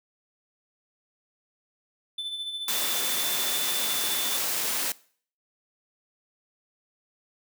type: tone with tremolo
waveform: triangle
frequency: 3520 Hz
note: A7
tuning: in tune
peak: -27 dBFS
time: 2.18-4.38 s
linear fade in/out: 5 ms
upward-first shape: sine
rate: 14 Hz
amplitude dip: 45%
type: noise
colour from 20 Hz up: white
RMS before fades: -28 dBFS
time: 2.68-4.92 s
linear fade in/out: 2 ms
effects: noise-tail reverb RT60 0.5 s tail -21 dB re dry + high-pass 200 Hz 12 dB/octave